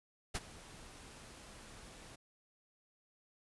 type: noise with ADSR envelope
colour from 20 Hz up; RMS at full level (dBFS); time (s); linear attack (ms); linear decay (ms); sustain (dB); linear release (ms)
pink; -35; 0.34-2.16; 17; 32; -19; 11
effects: resampled to 24000 Hz